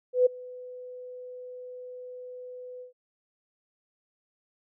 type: tone with ADSR envelope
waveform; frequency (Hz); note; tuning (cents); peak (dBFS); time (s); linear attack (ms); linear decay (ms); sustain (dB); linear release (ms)
sine; 500; B4; +21; -15; 0.13-2.93; 130; 11; -24; 120
effects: none